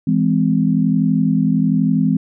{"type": "chord", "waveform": "sine", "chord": "E augmented", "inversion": "none", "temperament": "just", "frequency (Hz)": [164.81, 206, 257.5], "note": ["E3", "G#3", "B#3"], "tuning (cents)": [0, -14, -28], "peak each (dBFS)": -17, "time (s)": [0.07, 2.17], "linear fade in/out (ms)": 5, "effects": []}